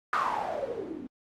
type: noise with low-pass filter sweep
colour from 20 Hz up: blue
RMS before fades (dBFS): -32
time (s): 0.13-1.07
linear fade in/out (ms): 2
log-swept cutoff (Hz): 1300 to 260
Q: 9.4
effects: AAC 48 kbps